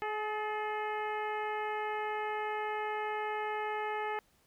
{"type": "harmonic tone with a mistuned harmonic", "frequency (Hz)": 424.9, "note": "G#4", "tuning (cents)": 40, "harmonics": [1, 2, 3, 4, 5, 6, 7], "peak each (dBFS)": [-38, -36, -42, -43, -44, -50, -54], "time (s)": [0.02, 4.19], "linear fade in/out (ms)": 0, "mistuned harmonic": 4, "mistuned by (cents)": 42, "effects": ["pink hiss -69 dBFS RMS until 4.46 s"]}